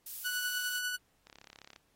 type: noise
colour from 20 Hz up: violet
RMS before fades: -41 dBFS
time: 0.06-0.79 s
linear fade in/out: 5 ms
type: tone with tremolo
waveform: sawtooth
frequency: 1480 Hz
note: F#6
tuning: in tune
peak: -28 dBFS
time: 0.24-0.97 s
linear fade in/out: 20 ms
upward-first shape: sine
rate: 10 Hz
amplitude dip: 35%
type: click train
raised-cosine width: 0.2 ms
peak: -34 dBFS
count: 18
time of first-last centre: 1.27-1.761 s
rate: 34.6 Hz
effects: pink hiss -73 dBFS RMS until 1.95 s + AAC 48 kbps